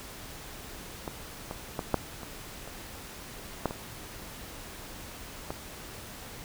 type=clicks; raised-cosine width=1 ms; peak=-20 / -21 / -16 / -9 / -25 / -28 / -12 / -22 / -19 dBFS; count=9; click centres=1.078 / 1.511 / 1.792 / 1.943 / 2.232 / 2.676 / 3.657 / 3.709 / 5.505 s; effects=pink hiss -44 dBFS RMS until 6.44 s